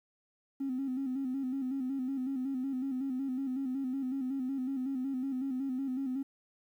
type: tone with vibrato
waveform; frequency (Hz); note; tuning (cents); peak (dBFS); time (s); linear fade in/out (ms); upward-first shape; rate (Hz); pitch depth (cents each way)
triangle; 263.8; C4; +14; -28; 0.6-6.23; 10; square; 5.4; 61
effects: tanh soft clip ceiling -29 dBFS + 11-bit